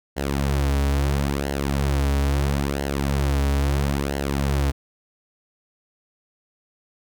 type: tone with flanger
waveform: sawtooth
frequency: 70 Hz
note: C#2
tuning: 18 cents sharp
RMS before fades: -22 dBFS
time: 0.16-4.72 s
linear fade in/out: 20 ms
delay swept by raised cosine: 0.82 to 5.82 ms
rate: 0.75 Hz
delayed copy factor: -0.65
effects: none